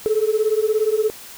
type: beating tone pair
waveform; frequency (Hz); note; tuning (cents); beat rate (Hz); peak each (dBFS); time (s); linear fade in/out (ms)
sine; 424.1 / 441.1; G#4 / A4; +36 / +4; 17; -18; 0.06-1.1; 0
effects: tanh soft clip ceiling -10 dBFS + white hiss -39 dBFS RMS until 1.37 s